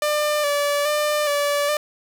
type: tone with vibrato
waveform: sawtooth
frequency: 587.3 Hz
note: D5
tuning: in tune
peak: -15 dBFS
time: 0.02-1.77 s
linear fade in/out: 2 ms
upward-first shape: square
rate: 1.2 Hz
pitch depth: 30 cents each way
effects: none